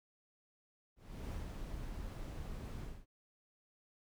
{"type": "noise with ADSR envelope", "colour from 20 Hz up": "brown", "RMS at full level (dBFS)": -41, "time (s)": [0.96, 3.06], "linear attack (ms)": 350, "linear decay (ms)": 140, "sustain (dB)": -3, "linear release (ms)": 240, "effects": []}